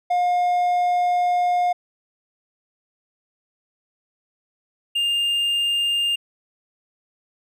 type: tone pair in turn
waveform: triangle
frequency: 713 / 2808 Hz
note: F5 / F7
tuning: +36 / +9 cents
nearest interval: 2 octaves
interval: 2373 cents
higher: second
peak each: -15 / -17 dBFS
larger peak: first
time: 0.1-1.73 / 4.95-6.16 s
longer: first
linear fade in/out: 10 ms
effects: none